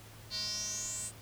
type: tone with band-pass filter sweep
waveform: square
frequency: 210 Hz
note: G#3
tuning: 19 cents sharp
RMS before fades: -38 dBFS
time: 0.3-1.12 s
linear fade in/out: 50 ms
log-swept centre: 4400 to 8600 Hz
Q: 9.4
effects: added 108 Hz sine -53 dBFS peak until 1.21 s + pink hiss -54 dBFS RMS until 1.21 s